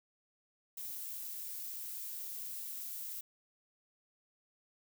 violet noise, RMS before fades -43 dBFS, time 0.77-3.21 s, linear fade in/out 5 ms, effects none

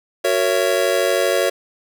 square chord, F# dominant seventh, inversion none, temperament just, 370 / 462.5 / 555 / 666 Hz, F#4 / A#4 / C#5 / E5, 0 / -14 / +2 / +18 cents, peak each -23 / -23 / -20 / -23 dBFS, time 0.24-1.5 s, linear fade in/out 10 ms, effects none

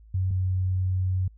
sine tone pair in turn, 93.4 / 92.86 Hz, F#2 / F#2, +17 / +7 cents, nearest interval unison, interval 10 cents, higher first, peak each -22 dBFS, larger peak neither, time 0.14-0.31 / 0.31-1.28 s, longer second, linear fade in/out 5 ms, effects added 54 Hz sine -48 dBFS peak until 1.37 s

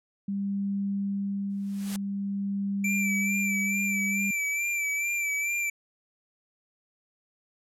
sine tone with tremolo, 198.7 Hz, G3, 24 cents sharp, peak -26 dBFS, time 0.28-4.31 s, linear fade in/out 5 ms, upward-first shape sine, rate 0.48 Hz, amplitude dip 30%
white noise with exponential growth, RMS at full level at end -35 dBFS, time 1.5-1.96 s, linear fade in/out 0 ms, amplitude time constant 100 ms
square tone with vibrato, 2335 Hz, D7, 11 cents flat, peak -27 dBFS, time 2.84-5.7 s, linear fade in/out 5 ms, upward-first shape sine, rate 2.3 Hz, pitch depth 40 cents each way
effects low-pass 12000 Hz 12 dB/octave

